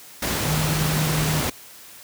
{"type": "tone in noise", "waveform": "sine", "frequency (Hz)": 154.3, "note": "D#3", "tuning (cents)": -14, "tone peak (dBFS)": -22, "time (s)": [0.45, 1.4], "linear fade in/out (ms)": 5, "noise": "pink", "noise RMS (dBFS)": -24, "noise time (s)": [0.22, 1.5], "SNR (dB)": -1, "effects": ["white hiss -44 dBFS RMS until 2.03 s", "high-pass 60 Hz 12 dB/octave"]}